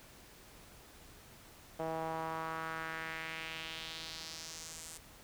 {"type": "tone with band-pass filter sweep", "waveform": "sawtooth", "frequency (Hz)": 161.3, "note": "E3", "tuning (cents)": -37, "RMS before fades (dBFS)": -42, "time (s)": [1.79, 4.98], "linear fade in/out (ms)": 10, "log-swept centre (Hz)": [660, 8700], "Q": 2.2, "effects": ["pink hiss -57 dBFS RMS until 5.23 s"]}